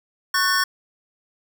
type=tone cluster; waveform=square; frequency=1106 / 1497 / 1791 / 5480 Hz; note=C#6 / F#6 / A6 / F8; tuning=-4 / +20 / +30 / -34 cents; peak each=-24 dBFS; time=0.34-0.64 s; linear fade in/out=5 ms; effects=none